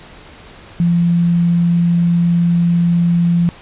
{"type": "tone with quantisation", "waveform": "sine", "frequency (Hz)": 171.6, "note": "F3", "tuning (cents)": -30, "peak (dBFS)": -10, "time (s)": [0.8, 3.49], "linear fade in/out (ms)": 0, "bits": 6, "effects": ["pink hiss -39 dBFS RMS until 3.61 s", "resampled to 8000 Hz"]}